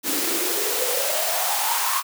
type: noise with high-pass filter sweep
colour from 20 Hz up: white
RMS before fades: -23 dBFS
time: 0.03-2.03 s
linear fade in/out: 50 ms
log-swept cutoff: 270 to 1100 Hz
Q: 7.6
effects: none